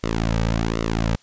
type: tone with flanger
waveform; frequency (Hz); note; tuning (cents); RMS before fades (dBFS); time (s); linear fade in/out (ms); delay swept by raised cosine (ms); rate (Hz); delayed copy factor
sawtooth; 55.9; A1; +28; -22; 0.03-1.16; 10; 1.2 to 2.9; 1.3; -0.9
effects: white hiss -56 dBFS RMS until 1.22 s + resampled to 16000 Hz